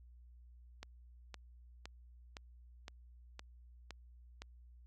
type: click train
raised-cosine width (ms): 0.2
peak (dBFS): -29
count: 8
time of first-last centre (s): 0.83-4.42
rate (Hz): 1.95
effects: added 60 Hz sine -56 dBFS peak until 4.86 s + AAC 64 kbps